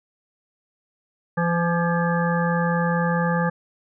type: harmonic tone with a mistuned harmonic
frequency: 170.5 Hz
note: F3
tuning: 41 cents flat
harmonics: 1 / 3 / 5 / 7 / 9 / 10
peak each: -21 / -26 / -28 / -29 / -31 / -31 dBFS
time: 1.37-3.5 s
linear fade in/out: 10 ms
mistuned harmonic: 9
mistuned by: +73 cents
effects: none